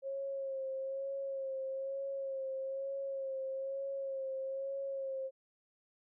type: tone with vibrato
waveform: sine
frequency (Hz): 540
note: C#5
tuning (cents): -45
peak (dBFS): -36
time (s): 0.02-5.31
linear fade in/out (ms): 50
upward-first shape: sine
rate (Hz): 1.1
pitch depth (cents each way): 28
effects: none